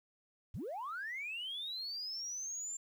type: linear sweep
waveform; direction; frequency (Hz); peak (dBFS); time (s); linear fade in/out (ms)
sine; up; 58.27 to 7350; -38; 0.54-2.77; 5
effects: tanh soft clip ceiling -34 dBFS + 11-bit